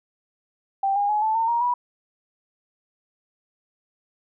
sine tone with pitch steps, 784 / 813.1 / 843.2 / 874.4 / 906.8 / 940.5 / 975.3 Hz, G5 / G#5 / G#5 / A5 / A#5 / A#5 / B5, 0 / -37 / +26 / -11 / -48 / +15 / -22 cents, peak -19 dBFS, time 0.83-1.74 s, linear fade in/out 5 ms, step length 130 ms, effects none

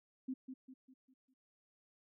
sine tone with echo, 260 Hz, C4, 11 cents flat, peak -37 dBFS, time 0.28-0.34 s, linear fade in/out 10 ms, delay 200 ms, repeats 5, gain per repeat -7 dB, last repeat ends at 1.34 s, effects none

